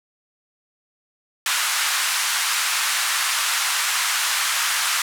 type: band-pass noise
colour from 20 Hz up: pink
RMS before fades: -22 dBFS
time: 1.46-5.02 s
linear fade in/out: 2 ms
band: 1100 to 12000 Hz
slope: 24 dB/octave
effects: none